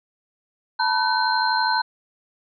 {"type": "tone cluster", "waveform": "sine", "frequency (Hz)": [880, 972, 1513, 4154], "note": ["A5", "B5", "F#6", "C8"], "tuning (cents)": [0, -28, 38, -13], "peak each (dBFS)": [-23, -23, -24, -26], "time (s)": [0.79, 1.82], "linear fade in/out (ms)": 10, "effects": []}